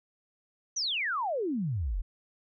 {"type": "exponential sweep", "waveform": "sine", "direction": "down", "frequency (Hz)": [6272, 36.71], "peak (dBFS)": -28, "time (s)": [0.76, 2.02], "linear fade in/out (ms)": 10, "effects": []}